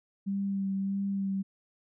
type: tone with vibrato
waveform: sine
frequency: 196 Hz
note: G3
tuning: in tune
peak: -28 dBFS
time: 0.26-1.43 s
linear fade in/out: 20 ms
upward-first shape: sine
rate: 1.6 Hz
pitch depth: 18 cents each way
effects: none